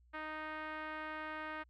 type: tone with low-pass filter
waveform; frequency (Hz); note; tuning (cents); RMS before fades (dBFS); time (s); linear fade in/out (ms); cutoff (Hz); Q
5% pulse; 310.2; D#4; -5; -43; 0.13-1.64; 20; 1600; 1.5
effects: added 60 Hz sine -63 dBFS peak until 1.69 s + MP3 96 kbps